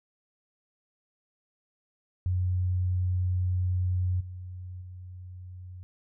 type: tone with level steps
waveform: sine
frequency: 91 Hz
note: F#2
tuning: 28 cents flat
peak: -24 / -37 / -40 dBFS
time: 2.26-5.83 s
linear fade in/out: 0 ms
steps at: 4.2 / 4.81 s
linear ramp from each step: 10 ms
effects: none